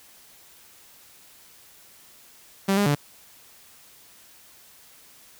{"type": "tone with pitch steps", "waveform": "sawtooth", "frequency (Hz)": [195.2, 203.3, 145], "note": ["G3", "G#3", "D3"], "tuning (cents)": [-7, -37, -22], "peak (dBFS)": -15, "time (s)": [2.68, 2.953], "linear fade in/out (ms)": 10, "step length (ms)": 91, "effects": ["white hiss -52 dBFS RMS until 5.39 s"]}